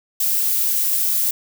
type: noise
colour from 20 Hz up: violet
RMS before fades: -19 dBFS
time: 0.2-1.31 s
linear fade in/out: 5 ms
effects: none